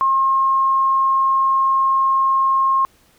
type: tone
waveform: sine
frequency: 1072 Hz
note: C6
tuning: 42 cents sharp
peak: -13 dBFS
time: 0.01-2.85 s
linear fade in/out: 0 ms
effects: pink hiss -55 dBFS RMS until 3.18 s